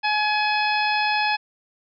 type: harmonic tone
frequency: 845 Hz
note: G#5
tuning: 30 cents sharp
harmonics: 1 / 2 / 3 / 4 / 5 / 6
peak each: -22 / -26 / -25 / -32 / -33 / -32 dBFS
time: 0.03-1.37 s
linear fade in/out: 20 ms
effects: none